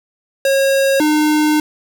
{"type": "tone pair in turn", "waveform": "square", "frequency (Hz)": [544, 303.8], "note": ["C#5", "D#4"], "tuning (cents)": [-33, -41], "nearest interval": "minor seventh", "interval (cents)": 1008, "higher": "first", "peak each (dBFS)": -12, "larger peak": "neither", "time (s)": [[0.45, 1], [1, 1.6]], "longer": "second", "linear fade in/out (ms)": 2, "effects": []}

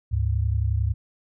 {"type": "tone pair together", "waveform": "sine", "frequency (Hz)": [72.6, 103.83], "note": ["D2", "G#2"], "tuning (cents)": [-19, 0], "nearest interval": "tritone", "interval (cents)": 619, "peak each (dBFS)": -23, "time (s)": [0.11, 0.94], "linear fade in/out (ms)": 20, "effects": []}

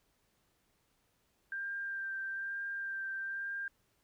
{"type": "tone with vibrato", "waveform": "sine", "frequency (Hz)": 1584, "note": "G6", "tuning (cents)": 18, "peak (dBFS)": -36, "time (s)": [1.52, 3.68], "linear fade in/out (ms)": 2, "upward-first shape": "sine", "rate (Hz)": 1.1, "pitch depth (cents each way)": 16, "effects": ["pink hiss -75 dBFS RMS until 4.03 s"]}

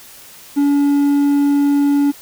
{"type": "tone", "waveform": "triangle", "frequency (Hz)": 285, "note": "C#4", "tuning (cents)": 48, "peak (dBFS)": -9, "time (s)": [0.56, 2.12], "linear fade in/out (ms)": 20, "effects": ["white hiss -40 dBFS RMS until 2.21 s"]}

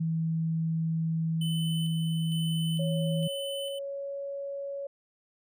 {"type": "tone", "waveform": "sine", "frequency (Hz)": 162.4, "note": "E3", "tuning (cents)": -26, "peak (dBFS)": -26, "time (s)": [0, 3.28], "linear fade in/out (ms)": 10}
{"type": "tone with tremolo", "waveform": "square", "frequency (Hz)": 3023, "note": "F#7", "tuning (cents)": 36, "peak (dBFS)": -36, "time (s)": [1.41, 3.79], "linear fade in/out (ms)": 5, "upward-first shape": "square", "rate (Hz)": 1.1, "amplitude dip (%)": 40}
{"type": "tone with pitch glide", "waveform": "sine", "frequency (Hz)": [554.4, 558.3], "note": ["C#5", "C#5"], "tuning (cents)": [0, 12], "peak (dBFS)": -33, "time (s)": [2.79, 4.87], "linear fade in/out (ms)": 5, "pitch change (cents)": 12, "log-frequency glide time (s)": [3.56, 4.16]}
{"effects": []}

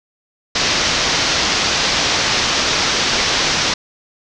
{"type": "low-pass noise", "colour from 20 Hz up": "white", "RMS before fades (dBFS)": -17, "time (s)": [0.55, 3.74], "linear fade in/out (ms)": 5, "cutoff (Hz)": 6100, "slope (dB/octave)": 48, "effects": []}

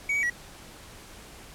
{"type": "tone with pitch steps", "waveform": "triangle", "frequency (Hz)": [2255, 2269, 1926], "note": ["C#7", "C#7", "B6"], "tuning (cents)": [29, 40, -44], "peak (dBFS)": -22, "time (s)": [0.09, 0.3], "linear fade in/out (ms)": 5, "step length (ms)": 70, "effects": ["pink hiss -47 dBFS RMS until 1.54 s", "low-pass 12000 Hz 12 dB/octave"]}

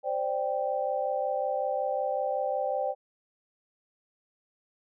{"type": "chord", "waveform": "sine", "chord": "C suspended second", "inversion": "none", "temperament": "just", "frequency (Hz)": [523.3, 588.7, 784.9], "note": ["C5", "D5", "G5"], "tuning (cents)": [0, 4, 2], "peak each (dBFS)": -31, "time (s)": [0.03, 2.95], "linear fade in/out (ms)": 50, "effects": []}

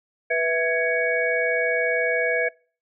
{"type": "tone cluster", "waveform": "sine", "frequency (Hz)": [491.1, 657, 1663, 2240], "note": ["B4", "E5", "G#6", "C#7"], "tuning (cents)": [-10, -6, 2, 18], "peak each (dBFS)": -25, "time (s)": [0.3, 2.49], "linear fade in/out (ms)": 10, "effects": ["noise-tail reverb RT60 0.4 s tail -24 dB re dry"]}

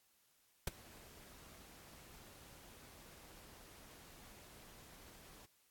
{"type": "noise with ADSR envelope", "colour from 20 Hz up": "pink", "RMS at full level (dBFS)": -36, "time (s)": [0.67, 5.46], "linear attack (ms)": 4, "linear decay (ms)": 15, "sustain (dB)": -23, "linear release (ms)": 8, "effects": ["white hiss -74 dBFS RMS until 5.7 s", "AAC 64 kbps"]}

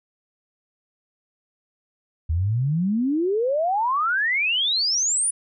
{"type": "exponential sweep", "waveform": "sine", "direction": "up", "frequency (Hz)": [76, 9950], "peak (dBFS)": -19, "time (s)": [2.29, 5.31], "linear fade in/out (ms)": 10, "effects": []}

